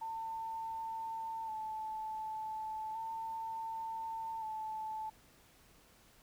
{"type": "tone with vibrato", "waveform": "sine", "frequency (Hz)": 885, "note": "A5", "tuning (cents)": 10, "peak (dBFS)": -38, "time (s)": [0.01, 5.1], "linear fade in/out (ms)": 10, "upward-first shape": "square", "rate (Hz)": 0.34, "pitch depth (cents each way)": 25, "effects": ["pink hiss -64 dBFS RMS until 6.22 s"]}